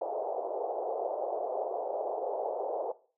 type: band-pass noise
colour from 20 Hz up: white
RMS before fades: -34 dBFS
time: 0.01-2.92 s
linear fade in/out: 5 ms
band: 410 to 780 Hz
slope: 48 dB/octave
effects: noise-tail reverb RT60 0.4 s tail -18 dB re dry